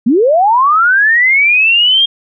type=linear sweep; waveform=sine; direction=up; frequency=207.7 to 3251 Hz; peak=-6 dBFS; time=0.06-2.06 s; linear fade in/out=10 ms; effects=none